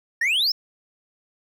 triangle exponential sweep, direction up, 1769 to 5440 Hz, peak -17 dBFS, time 0.21-0.52 s, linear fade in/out 5 ms, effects none

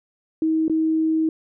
sine tone with dropouts, 318.4 Hz, D#4, 40 cents sharp, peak -17 dBFS, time 0.42-1.29 s, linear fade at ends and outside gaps 2 ms, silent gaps 0.681-0.697 s, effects none

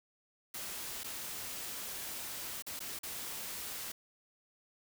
white noise with dropouts, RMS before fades -42 dBFS, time 0.54-3.92 s, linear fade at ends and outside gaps 5 ms, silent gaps 1.035-1.042 / 2.623-2.665 / 2.793-2.803 / 2.99-3.032 s, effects none

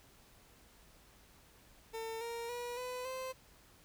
30% pulse tone with pitch steps, 450 / 466.4 / 483.4 / 501 / 519.3 Hz, A4 / A#4 / B4 / B4 / C5, +39 / +1 / -37 / +25 / -13 cents, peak -37 dBFS, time 1.93-3.33 s, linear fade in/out 20 ms, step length 280 ms, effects added 50 Hz sine -70 dBFS peak until 3.84 s + pink hiss -63 dBFS RMS until 3.84 s

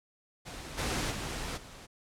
pink noise with level steps, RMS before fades -43 / -32 / -37 / -49 dBFS, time 0.45-1.87 s, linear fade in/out 20 ms, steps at 0.77 / 1.1 / 1.56 s, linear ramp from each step 20 ms, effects low-pass 9000 Hz 12 dB/octave

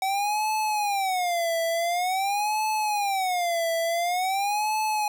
square tone with vibrato, 757 Hz, F#5, 39 cents sharp, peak -24 dBFS, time 0.02-5.08 s, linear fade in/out 2 ms, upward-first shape sine, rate 0.47 Hz, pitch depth 230 cents each way, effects 9-bit

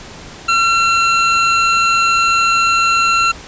25% pulse tone, 1359 Hz, F6, 48 cents flat, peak -7 dBFS, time 0.48-3.32 s, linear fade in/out 10 ms, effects pink hiss -34 dBFS RMS until 3.47 s + resampled to 16000 Hz

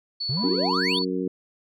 sine tone, 4435 Hz, C#8, in tune, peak -26 dBFS, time 0.2-1.05 s, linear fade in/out 10 ms
triangle exponential sweep, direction up, 117.3 to 3771 Hz, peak -23 dBFS, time 0.29-0.99 s, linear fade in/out 5 ms
sine tone with tremolo, 986 Hz, B5, 3 cents flat, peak -32 dBFS, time 0.37-1.02 s, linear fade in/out 2 ms, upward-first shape triangle, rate 3.8 Hz, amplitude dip 85%
harmonic tone, 92.5 Hz, F#2, in tune, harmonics 2 / 3 / 4 / 5, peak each -30 / -28 / -29 / -32 dBFS, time 0.43-1.28 s, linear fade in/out 5 ms
effects none

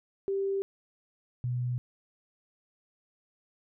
sine tone pair in turn, 392 / 123.47 Hz, G4 / B2, 0 / 0 cents, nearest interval octave + minor sixth, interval 2000 cents, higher first, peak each -27 / -28 dBFS, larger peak first, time 0.28-0.62 / 1.44-1.78 s, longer neither, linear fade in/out 0 ms, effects none

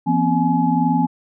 sine tone cluster, 169.8 / 241.7 / 264 / 846 Hz, F3 / B3 / C4 / G#5, -48 / -37 / +16 / +32 cents, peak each -20 dBFS, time 0.06-1.07 s, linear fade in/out 20 ms, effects none

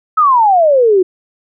sine exponential sweep, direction down, 1310 to 355.9 Hz, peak -6 dBFS, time 0.17-1.03 s, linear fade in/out 10 ms, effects none

